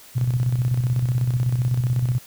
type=tone with tremolo; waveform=sine; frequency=123.47 Hz; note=B2; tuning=in tune; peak=-16 dBFS; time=0.15-2.19 s; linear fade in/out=20 ms; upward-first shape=square; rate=16 Hz; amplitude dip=50%; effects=white hiss -46 dBFS RMS until 2.26 s